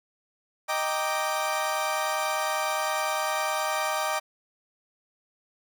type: chord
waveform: 30% pulse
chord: Eb major seventh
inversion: none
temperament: equal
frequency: 622.3 / 784 / 932.3 / 1174.7 Hz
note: Eb5 / G5 / Bb5 / D6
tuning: 0 / 0 / 0 / 0 cents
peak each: -28 / -29 / -31 / -28 dBFS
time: 0.68-4.2 s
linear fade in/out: 20 ms
effects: none